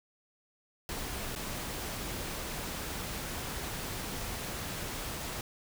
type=noise with dropouts; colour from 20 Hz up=pink; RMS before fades=-38 dBFS; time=0.89-5.41 s; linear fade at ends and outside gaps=1 ms; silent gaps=1.352-1.36 s; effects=none